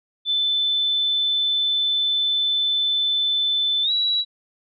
sine tone with pitch glide, 3520 to 3906 Hz, A7 to B7, 0 to -20 cents, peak -18 dBFS, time 0.25-4.25 s, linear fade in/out 50 ms, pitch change +180 cents, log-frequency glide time 3.83-3.91 s, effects none

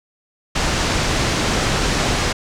pink low-pass noise, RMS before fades -19 dBFS, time 0.55-2.33 s, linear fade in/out 10 ms, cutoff 7400 Hz, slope 24 dB/octave, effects none

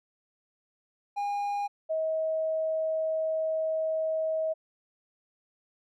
triangle / sine tone pair in turn, 813 / 636.6 Hz, G#5 / D#5, -37 / +39 cents, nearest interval major third, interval 424 cents, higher first, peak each -26 / -26 dBFS, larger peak neither, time 1.16-1.68 / 1.89-4.54 s, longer second, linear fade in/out 20 ms, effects none

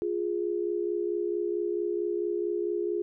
sine tone pair together, 350.2 / 414.7 Hz, F4 / G#4, +5 / -3 cents, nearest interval minor third, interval 292 cents, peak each -29 / -30 dBFS, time 0.02-3.02 s, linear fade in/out 0 ms, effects none

